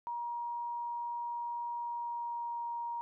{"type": "tone with pitch glide", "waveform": "sine", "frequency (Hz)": [949, 942.4], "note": ["A#5", "A#5"], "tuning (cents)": [31, 19], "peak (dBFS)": -35, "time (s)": [0.07, 3.01], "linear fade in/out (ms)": 0, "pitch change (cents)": -12, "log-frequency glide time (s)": [1.8, 2.66], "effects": []}